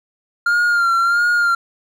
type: tone with vibrato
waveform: triangle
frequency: 1396.9 Hz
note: F6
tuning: in tune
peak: -11 dBFS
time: 0.46-1.55 s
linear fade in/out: 5 ms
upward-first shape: sine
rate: 1.5 Hz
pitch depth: 44 cents each way
effects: none